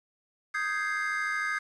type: chord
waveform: triangle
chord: Ab major seventh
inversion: second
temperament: equal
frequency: 1244.5 / 1568 / 1661.2 / 2093 Hz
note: Eb6 / G6 / Ab6 / C7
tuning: 0 / 0 / 0 / 0 cents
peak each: -32 dBFS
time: 0.54-1.59 s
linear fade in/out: 10 ms
effects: resampled to 24000 Hz + 9-bit